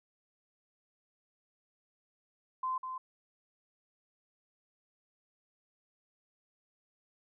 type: tone with echo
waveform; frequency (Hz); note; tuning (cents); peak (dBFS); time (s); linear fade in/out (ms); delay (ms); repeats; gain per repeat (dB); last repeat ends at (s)
sine; 1033; C6; -22; -31; 2.63-2.78; 5; 200; 1; -6; 2.98
effects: none